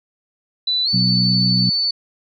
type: tone with pitch glide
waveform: sine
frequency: 3981 to 4494 Hz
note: B7 to C#8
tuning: +13 to +23 cents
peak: -16 dBFS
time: 0.67-1.91 s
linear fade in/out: 5 ms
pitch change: +210 cents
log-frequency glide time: 0.84-0.89 s
type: harmonic tone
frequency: 61.9 Hz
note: B1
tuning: 5 cents sharp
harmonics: 2 / 3 / 4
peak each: -20 / -18 / -28 dBFS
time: 0.93-1.7 s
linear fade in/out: 10 ms
effects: none